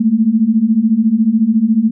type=beating tone pair; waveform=sine; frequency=212.4 / 226.4 Hz; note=G#3 / A3; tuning=+39 / +50 cents; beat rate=14 Hz; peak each=-14 / -11 dBFS; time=0-1.91 s; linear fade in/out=10 ms; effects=none